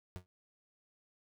35% pulse tone with exponential decay, 91 Hz, F#2, 28 cents flat, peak -36 dBFS, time 0.16-0.26 s, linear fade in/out 0 ms, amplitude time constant 21 ms, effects none

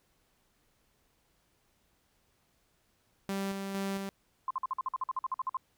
sawtooth tone with tremolo, 195.8 Hz, G3, 2 cents flat, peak -28 dBFS, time 3.29-4.09 s, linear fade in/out 0 ms, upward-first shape square, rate 2.2 Hz, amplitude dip 35%
sine tone bursts, 1046.5 Hz, C6, in tune, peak -29 dBFS, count 15, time 4.48-5.57 s, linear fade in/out 2 ms, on 26 ms, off 50 ms
effects pink hiss -72 dBFS RMS until 5.77 s

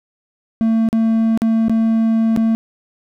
triangle tone with dropouts, 224.6 Hz, A3, 36 cents sharp, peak -10 dBFS, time 0.61-2.55 s, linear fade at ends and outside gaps 0 ms, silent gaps 0.888-0.929 / 1.375-1.419 / 1.683-1.696 / 2.363-2.373 s, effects none

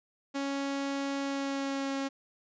sawtooth tone with pitch glide, 277.2 to 273.1 Hz, C#4 to C#4, 0 to -26 cents, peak -27 dBFS, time 0.34-2.09 s, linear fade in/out 20 ms, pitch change -26 cents, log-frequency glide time 1.2-1.96 s, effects resampled to 16000 Hz

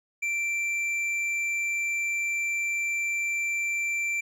triangle tone with hard clipping, 2349 Hz, D7, in tune, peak -27 dBFS, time 0.22-4.21 s, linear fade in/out 10 ms, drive 9 dB, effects none

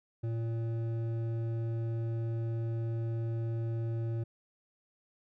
triangle tone with hard clipping, 114.6 Hz, A#2, 29 cents flat, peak -33 dBFS, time 0.23-4.24 s, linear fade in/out 10 ms, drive 13 dB, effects none

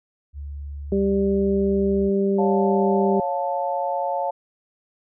sine tone with pitch glide, 71.6 to 71.19 Hz, D2 to C#2, -43 to +47 cents, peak -30 dBFS, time 0.33-2.11 s, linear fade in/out 50 ms, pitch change -10 cents, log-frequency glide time 0.55-1.85 s
harmonic tone, 197 Hz, G3, 9 cents sharp, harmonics 1 / 2 / 3, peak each -21 / -20 / -31 dBFS, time 0.92-3.2 s, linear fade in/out 2 ms
sine chord, Db augmented, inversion none, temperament equal with one note detuned, 554.4 / 704.9 / 880 Hz, Db5 / F5 / A5, 0 / +16 / 0 cents, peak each -26 dBFS, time 2.38-4.31 s, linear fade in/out 10 ms
effects none

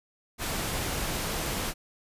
pink noise, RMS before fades -31 dBFS, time 0.38-1.74 s, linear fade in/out 50 ms, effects resampled to 32000 Hz

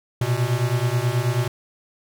square beating tone pair, 117.9 / 127.2 Hz, A#2 / C3, +20 / -48 cents, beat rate 9.3 Hz, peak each -23 dBFS, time 0.21-1.48 s, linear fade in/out 5 ms, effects none

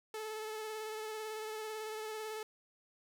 sawtooth tone with vibrato, 434 Hz, A4, 24 cents flat, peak -36 dBFS, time 0.14-2.43 s, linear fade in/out 2 ms, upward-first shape triangle, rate 18 Hz, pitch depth 28 cents each way, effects none

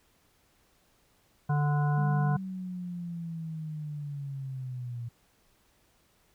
harmonic tone, 146.83 Hz, D3, in tune, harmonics 1 / 3 / 5 / 7 / 9 / 10, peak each -24 / -43 / -35 / -38 / -52 / -41 dBFS, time 1.49-2.37 s, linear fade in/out 10 ms
sine linear sweep, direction down, 202.2 to 116.9 Hz, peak -34 dBFS, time 1.97-5.09 s, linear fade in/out 10 ms
effects pink hiss -67 dBFS RMS until 6.34 s

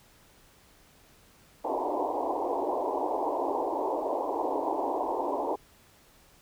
white band-pass noise, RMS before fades -30 dBFS, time 1.64-5.56 s, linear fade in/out 10 ms, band 270 to 1000 Hz, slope 96 dB/octave, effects pink hiss -59 dBFS RMS until 6.41 s

